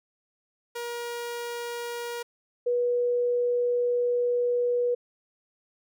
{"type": "tone pair in turn", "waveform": ["sawtooth", "sine"], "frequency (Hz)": [475.5, 486.1], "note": ["A#4", "B4"], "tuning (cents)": [34, -28], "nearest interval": "unison", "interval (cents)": 38, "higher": "second", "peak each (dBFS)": [-28, -22], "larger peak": "second", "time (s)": [[0.75, 2.23], [2.66, 4.95]], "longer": "second", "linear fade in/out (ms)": 10, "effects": []}